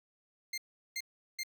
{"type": "tone bursts", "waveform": "20% pulse", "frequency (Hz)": 2105, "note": "C7", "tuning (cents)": 10, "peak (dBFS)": -30, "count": 3, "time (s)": [0.53, 1.434], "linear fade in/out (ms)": 5, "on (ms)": 48, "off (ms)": 380, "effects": []}